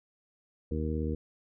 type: harmonic tone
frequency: 77.78 Hz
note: D#2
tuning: in tune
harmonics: 1 / 2 / 3 / 4 / 5 / 6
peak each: -32 / -37 / -36 / -38 / -42 / -38 dBFS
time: 0.71-1.15 s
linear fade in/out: 5 ms
effects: none